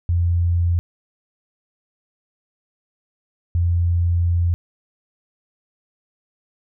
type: tone bursts at uneven times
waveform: sine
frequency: 86.3 Hz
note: F2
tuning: 20 cents flat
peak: -15 dBFS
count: 2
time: 0.09-0.79 / 3.55-4.54 s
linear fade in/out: 0 ms
effects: none